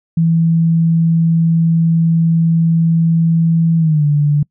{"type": "tone with pitch glide", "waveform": "sine", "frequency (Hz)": [164.9, 146.91], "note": ["E3", "D3"], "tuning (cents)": [1, 1], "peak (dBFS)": -9, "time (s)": [0.17, 4.43], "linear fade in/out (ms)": 5, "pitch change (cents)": -200, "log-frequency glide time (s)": [3.78, 4.05], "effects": ["noise-tail reverb RT60 0.1 s tail -26 dB re dry"]}